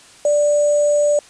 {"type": "tone with sample-and-hold", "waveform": "sine", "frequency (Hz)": 587.3, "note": "D5", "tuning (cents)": 0, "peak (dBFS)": -12, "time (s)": [0.25, 1.19], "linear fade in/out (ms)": 2, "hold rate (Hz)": 7350, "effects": ["white hiss -45 dBFS RMS until 1.29 s", "resampled to 22050 Hz"]}